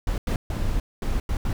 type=noise bursts at uneven times; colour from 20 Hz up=brown; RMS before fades=-24 dBFS; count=6; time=0.07-0.18 / 0.27-0.36 / 0.5-0.8 / 1.02-1.2 / 1.29-1.37 / 1.45-1.53 s; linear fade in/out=2 ms; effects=none